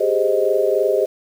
sine chord, Ab major seventh, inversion third, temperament equal, 392 / 415.3 / 523.3 / 622.3 Hz, G4 / Ab4 / C5 / Eb5, 0 / 0 / 0 / 0 cents, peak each -20 dBFS, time 0-1.06 s, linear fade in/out 10 ms, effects 7-bit

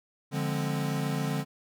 square chord, D half-diminished seventh, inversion none, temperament equal, 146.83 / 174.61 / 207.7 / 261.6 Hz, D3 / F3 / Ab3 / C4, 0 / 0 / 0 / 0 cents, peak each -31 / -36 / -37 / -36 dBFS, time 0.31-1.45 s, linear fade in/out 50 ms, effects none

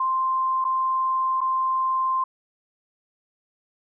sine tone with dropouts, 1046.5 Hz, C6, in tune, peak -20 dBFS, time 0-2.24 s, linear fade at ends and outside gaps 5 ms, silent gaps 0.643-0.649 / 1.407-1.413 s, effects none

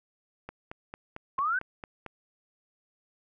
click train, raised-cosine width 0.5 ms, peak -24 dBFS, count 8, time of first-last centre 0.49-2.063 s, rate 4.45 Hz
sine exponential sweep, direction up, 1046.5 to 1568 Hz, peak -25 dBFS, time 1.38-1.59 s, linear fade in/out 5 ms
effects none

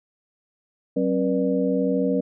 sine tone cluster, 188.8 / 270.2 / 482 / 595 Hz, F#3 / C#4 / B4 / D5, +35 / -44 / -42 / +22 cents, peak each -25 / -23 / -24 / -29 dBFS, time 0.96-2.21 s, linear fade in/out 10 ms, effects none

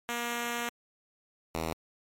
5% pulse tone pair in turn, 237.7 / 80.9 Hz, A#3 / E2, +34 / -32 cents, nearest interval octave + perfect fifth, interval 1866 cents, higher first, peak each -20 dBFS, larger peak neither, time 0.09-0.69 / 1.55-1.73 s, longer first, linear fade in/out 0 ms, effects MP3 64 kbps

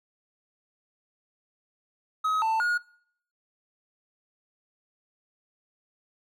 triangle tone with pitch steps, 1271 / 889 / 1439 Hz, D#6 / A5 / F#6, +36 / +18 / -49 cents, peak -21 dBFS, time 2.24-2.78 s, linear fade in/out 10 ms, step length 180 ms, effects noise-tail reverb RT60 0.6 s tail -22 dB re dry

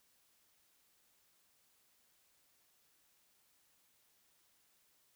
silence, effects white hiss -73 dBFS RMS until 5.15 s

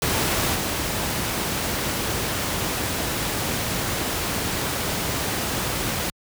pink noise with level steps, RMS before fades -22 / -25 dBFS, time 0.02-6.1 s, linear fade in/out 2 ms, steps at 0.54 s, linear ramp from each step 20 ms, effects high-pass 60 Hz 12 dB/octave

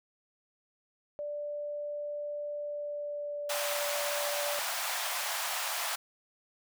sine tone with pitch glide, 587.3 to 581.6 Hz, D5 to D5, 0 to -17 cents, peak -34 dBFS, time 1.19-4.59 s, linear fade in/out 0 ms, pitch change -17 cents, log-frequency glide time 2.56-3.85 s
pink high-pass noise, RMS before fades -34 dBFS, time 3.49-5.96 s, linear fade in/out 10 ms, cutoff 630 Hz, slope 48 dB/octave
effects none

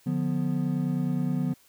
triangle chord, B diminished, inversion first, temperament just, 148.16 / 177.8 / 246.9 Hz, D3 / F3 / B3, +16 / +31 / 0 cents, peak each -27 dBFS, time 0.06-1.54 s, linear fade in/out 10 ms, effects white hiss -60 dBFS RMS until 1.68 s

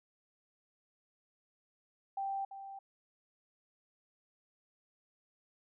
sine tone with echo, 784 Hz, G5, in tune, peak -34 dBFS, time 2.17-2.45 s, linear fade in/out 5 ms, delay 340 ms, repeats 1, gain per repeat -10 dB, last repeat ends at 2.79 s, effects none

